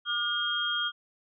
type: tone cluster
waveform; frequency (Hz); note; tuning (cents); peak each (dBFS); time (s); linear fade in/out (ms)
sine; 1196 / 1431 / 3232; D6 / F6 / G#7; +31 / +42 / -48; -36 / -31 / -29; 0.05-0.92; 50
effects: none